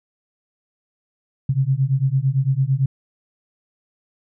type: beating tone pair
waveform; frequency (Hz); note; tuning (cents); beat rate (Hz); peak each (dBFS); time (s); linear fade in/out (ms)
sine; 130 / 138.9; C3 / C#3; -11 / +4; 8.9; -19 / -19; 1.49-2.86; 5
effects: none